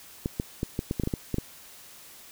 clicks, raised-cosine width 3 ms, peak -14 dBFS, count 11, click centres 0.259 / 0.399 / 0.631 / 0.791 / 0.911 / 0.998 / 1.036 / 1.074 / 1.138 / 1.343 / 1.384 s, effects white hiss -49 dBFS RMS until 2.31 s

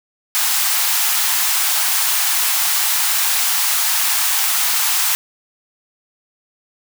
white high-pass noise, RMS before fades -17 dBFS, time 0.35-5.15 s, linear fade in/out 0 ms, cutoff 730 Hz, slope 48 dB/octave, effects none

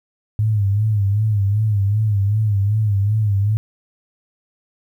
sine tone with vibrato, 103.83 Hz, G#2, in tune, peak -14 dBFS, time 0.39-3.57 s, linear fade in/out 0 ms, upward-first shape sine, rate 2.6 Hz, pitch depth 95 cents each way, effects 9-bit

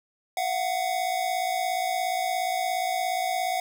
square tone pair together, 682.9 / 740 Hz, F5 / F#5, -39 / 0 cents, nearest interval minor second, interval 139 cents, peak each -31 / -27 dBFS, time 0.37-3.6 s, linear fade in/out 2 ms, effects none

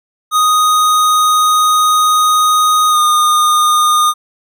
square tone with pitch glide, 1244.5 to 1223.1 Hz, D#6 to D#6, 0 to -30 cents, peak -9 dBFS, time 0.31-4.14 s, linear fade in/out 50 ms, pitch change -30 cents, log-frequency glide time 2.89-2.98 s, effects none

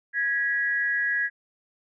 sine tone pair together, 1658 / 1935.4 Hz, G#6 / B6, -3 / -36 cents, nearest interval minor third, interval 267 cents, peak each -24 / -27 dBFS, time 0.13-1.3 s, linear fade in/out 50 ms, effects none

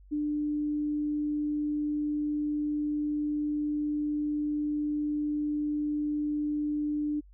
sine tone, 297.4 Hz, D4, 22 cents sharp, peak -27 dBFS, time 0.11-7.21 s, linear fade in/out 20 ms, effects added 48 Hz sine -51 dBFS peak until 7.33 s

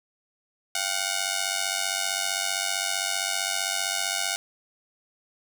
5% pulse ring-modulated tone, 734 Hz, F#5, 14 cents flat, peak -11 dBFS, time 0.75-4.36 s, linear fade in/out 0 ms, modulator 47.7 Hz, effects none

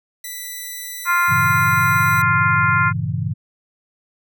5% pulse tone, 1981 Hz, B6, 5 cents sharp, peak -18 dBFS, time 0.24-2.22 s, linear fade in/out 5 ms
harmonic tone, 349.2 Hz, F4, in tune, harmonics 3 / 4 / 5 / 6 / 7, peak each -19 / -16 / -28 / -24 / -29 dBFS, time 1.05-2.93 s, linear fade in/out 50 ms
sine chord, G diminished seventh, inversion none, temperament equal with one note detuned, 98.91 / 116.54 / 138.59 / 164.81 Hz, G2 / Bb2 / Db3 / Fb3, +16 / 0 / 0 / 0 cents, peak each -25 dBFS, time 1.28-3.34 s, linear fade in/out 20 ms
effects none

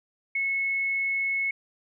sine tone, 2192 Hz, C#7, 20 cents flat, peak -24 dBFS, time 0.35-1.51 s, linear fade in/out 5 ms, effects none

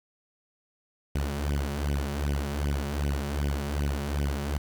sawtooth tone with flanger, 71.3 Hz, C#2, 49 cents sharp, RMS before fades -29 dBFS, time 1.15-4.58 s, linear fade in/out 5 ms, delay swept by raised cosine 0.34 to 5.34 ms, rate 2.6 Hz, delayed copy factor +0.9, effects 8-bit

